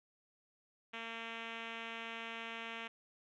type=tone with low-pass filter; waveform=5% pulse; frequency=228.3 Hz; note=A#3; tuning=36 cents flat; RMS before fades=-45 dBFS; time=0.93-2.88 s; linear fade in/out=10 ms; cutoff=3000 Hz; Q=2.2; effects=none